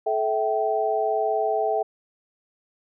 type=tone cluster; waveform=sine; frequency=432.5 / 654 / 774 Hz; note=A4 / E5 / G5; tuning=-30 / -14 / -22 cents; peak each=-25 dBFS; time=0.06-1.83 s; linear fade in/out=10 ms; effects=none